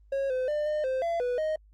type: tone with pitch steps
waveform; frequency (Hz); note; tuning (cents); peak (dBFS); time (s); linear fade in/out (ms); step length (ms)
triangle; 547 / 512 / 598 / 606 / 521 / 677 / 492.2 / 623; C#5 / C5 / D5 / D#5 / C5 / E5 / B4 / D#5; -23 / -38 / +31 / -46 / -7 / +46 / -6 / +2; -24; 0.12-1.56; 5; 180
effects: added 51 Hz sine -54 dBFS peak until 1.73 s + Opus 24 kbps